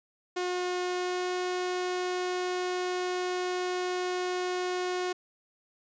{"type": "tone with pitch glide", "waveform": "sawtooth", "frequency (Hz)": [360.6, 362.7], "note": ["F#4", "F#4"], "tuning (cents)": [-45, -34], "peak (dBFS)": -25, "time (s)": [0.36, 5.13], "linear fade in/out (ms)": 10, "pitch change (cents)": 11, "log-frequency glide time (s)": [0.9, 1.32], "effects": ["resampled to 16000 Hz"]}